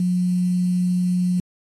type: tone with quantisation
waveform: sine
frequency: 180 Hz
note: F#3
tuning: 47 cents flat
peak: -17 dBFS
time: 0-1.4 s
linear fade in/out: 2 ms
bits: 7
effects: AAC 32 kbps